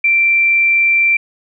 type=tone; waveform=sine; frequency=2352 Hz; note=D7; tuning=2 cents sharp; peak=-9 dBFS; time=0.04-1.17 s; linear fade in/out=5 ms; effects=none